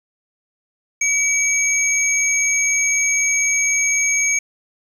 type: tone pair together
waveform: sine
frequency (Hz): 2282 / 6509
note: C#7 / G#8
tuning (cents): +50 / -36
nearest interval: octave + tritone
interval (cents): 1814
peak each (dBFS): -17 / -17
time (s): 1.01-4.39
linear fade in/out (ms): 5
effects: tanh soft clip ceiling -9 dBFS + 7-bit